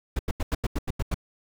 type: noise bursts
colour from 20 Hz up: brown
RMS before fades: -25 dBFS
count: 9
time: 0.16-1.144 s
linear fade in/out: 5 ms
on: 32 ms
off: 87 ms
effects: none